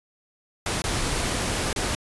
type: noise with dropouts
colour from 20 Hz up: pink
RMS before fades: -26 dBFS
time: 0.66-1.95 s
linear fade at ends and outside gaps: 2 ms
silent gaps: 0.82-0.84 / 1.73-1.761 s
effects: resampled to 24000 Hz